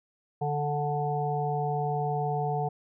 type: harmonic tone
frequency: 146.83 Hz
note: D3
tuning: in tune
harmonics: 1 / 3 / 5 / 6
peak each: -30 / -33 / -30 / -37 dBFS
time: 0.41-2.69 s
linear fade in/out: 10 ms
effects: none